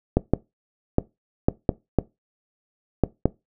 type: clicks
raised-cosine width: 2 ms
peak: -3 dBFS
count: 8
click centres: 0.17 / 0.336 / 0.984 / 1.485 / 1.692 / 1.987 / 3.037 / 3.256 s
effects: noise-tail reverb RT60 0.2 s tail -20 dB re dry